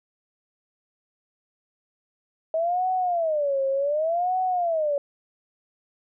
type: tone with vibrato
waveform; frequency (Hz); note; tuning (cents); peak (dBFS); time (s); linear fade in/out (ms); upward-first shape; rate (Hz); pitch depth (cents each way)
sine; 634; D#5; +32; -21; 2.54-4.98; 2; sine; 0.67; 280
effects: none